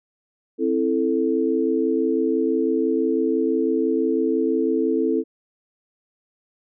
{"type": "chord", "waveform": "sine", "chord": "A minor", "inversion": "first", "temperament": "just", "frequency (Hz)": [264, 330, 440], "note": ["C4", "E4", "A4"], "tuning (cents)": [16, 2, 0], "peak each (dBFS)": [-23, -22, -22], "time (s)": [0.58, 5.24], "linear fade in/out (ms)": 50, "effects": []}